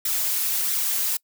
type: noise with flanger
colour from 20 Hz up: blue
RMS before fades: -24 dBFS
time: 0.05-1.17 s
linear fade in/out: 5 ms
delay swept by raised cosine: 0.52 to 4.92 ms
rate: 1.5 Hz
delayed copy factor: +0.5
effects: noise-tail reverb RT60 0.1 s tail -25 dB re dry